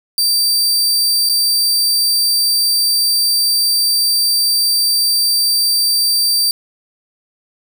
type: tone with dropouts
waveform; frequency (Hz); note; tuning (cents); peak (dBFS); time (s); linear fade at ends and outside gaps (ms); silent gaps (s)
sawtooth; 4667; D8; -12; -9; 0.18-6.51; 1; 1.29-1.296
effects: none